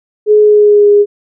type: tone with pitch glide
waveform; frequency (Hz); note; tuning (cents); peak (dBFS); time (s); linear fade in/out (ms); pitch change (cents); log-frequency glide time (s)
sine; 422.6 to 410.8; G#4 to G#4; +30 to -19; -3; 0.26-1.06; 50; -49; 0.4-0.89
effects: none